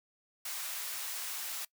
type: high-pass noise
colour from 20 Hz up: white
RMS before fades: -39 dBFS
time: 0.45-1.65 s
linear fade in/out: 5 ms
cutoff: 820 Hz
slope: 12 dB/octave
effects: noise-tail reverb RT60 0.1 s tail -22 dB re dry